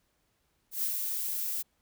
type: noise with ADSR envelope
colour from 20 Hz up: violet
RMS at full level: -30 dBFS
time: 0.71-1.63 s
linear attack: 120 ms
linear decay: 97 ms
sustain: -3 dB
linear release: 21 ms
effects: pink hiss -74 dBFS RMS until 1.81 s